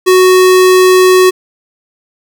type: tone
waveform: square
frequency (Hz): 370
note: F#4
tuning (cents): 0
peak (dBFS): -4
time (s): 0.06-1.31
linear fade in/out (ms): 20
effects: none